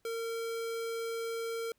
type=tone; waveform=square; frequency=457.9 Hz; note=A#4; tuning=31 cents flat; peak=-35 dBFS; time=0.05-1.72 s; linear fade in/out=2 ms; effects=pink hiss -75 dBFS RMS until 1.78 s